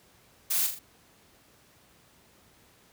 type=noise with echo; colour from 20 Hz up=blue; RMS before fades=-27 dBFS; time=0.5-0.67 s; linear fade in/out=10 ms; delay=41 ms; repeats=3; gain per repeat=-6 dB; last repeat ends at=0.793 s; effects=pink hiss -60 dBFS RMS until 2.92 s + high-pass 60 Hz 12 dB/octave